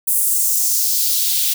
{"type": "noise with high-pass filter sweep", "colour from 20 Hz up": "blue", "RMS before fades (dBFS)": -17, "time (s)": [0.07, 1.54], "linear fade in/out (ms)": 10, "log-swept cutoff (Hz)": [10000, 3000], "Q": 1.8, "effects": []}